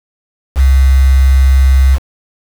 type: tone with quantisation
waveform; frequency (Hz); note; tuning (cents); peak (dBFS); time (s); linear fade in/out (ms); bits
sine; 66.6; C2; +31; -4; 0.55-1.99; 50; 4
effects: none